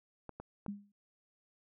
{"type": "clicks", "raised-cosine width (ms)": 1, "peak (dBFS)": -30, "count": 3, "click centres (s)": [0.293, 0.4, 0.663]}
{"type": "tone with exponential decay", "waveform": "sine", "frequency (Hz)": 202.8, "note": "G#3", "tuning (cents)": -41, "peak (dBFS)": -34, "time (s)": [0.68, 0.92], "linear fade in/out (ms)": 5, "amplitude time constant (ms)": 52}
{"effects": []}